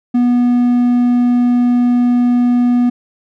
triangle tone, 243.9 Hz, B3, 21 cents flat, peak -7 dBFS, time 0.14-2.9 s, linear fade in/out 10 ms, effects none

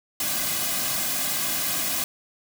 white noise with comb filter, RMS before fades -26 dBFS, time 0.2-2.04 s, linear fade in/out 2 ms, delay 2.2 ms, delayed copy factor -0.75, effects none

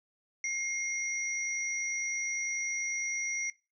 sine tone pair together, 2135 / 5786 Hz, C7 / F#8, +34 / -40 cents, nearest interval octave + perfect fourth, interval 1726 cents, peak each -32 / -34 dBFS, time 0.44-3.5 s, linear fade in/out 2 ms, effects noise-tail reverb RT60 0.3 s tail -22 dB re dry

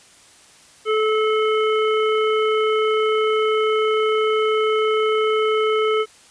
harmonic tone, 433.5 Hz, A4, 26 cents flat, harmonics 1 / 3 / 5 / 7, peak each -17 / -23 / -29 / -30 dBFS, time 0.85-6.06 s, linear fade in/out 50 ms, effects white hiss -49 dBFS RMS until 6.3 s + resampled to 22050 Hz

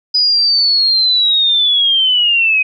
sine linear sweep, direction down, 4975 to 2500 Hz, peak -9 dBFS, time 0.14-2.63 s, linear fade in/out 10 ms, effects none

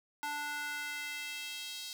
square tone with high-pass filter sweep, 293.7 Hz, D4, in tune, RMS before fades -40 dBFS, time 0.23-1.93 s, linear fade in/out 0 ms, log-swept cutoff 1000 to 4100 Hz, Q 2.1, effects none

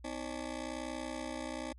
20% pulse ring-modulated tone, 285.9 Hz, D4, 46 cents flat, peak -30 dBFS, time 0.04-1.73 s, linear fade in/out 10 ms, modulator 30.5 Hz, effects added 60 Hz sine -51 dBFS peak until 1.78 s + MP3 48 kbps

